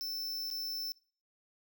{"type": "tone with dropouts", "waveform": "square", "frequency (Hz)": 5320, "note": "E8", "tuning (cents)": 15, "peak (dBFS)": -36, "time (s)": [0.01, 0.92], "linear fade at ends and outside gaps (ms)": 0, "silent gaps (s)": [0.502, 0.511], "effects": ["noise-tail reverb RT60 0.4 s tail -21 dB re dry"]}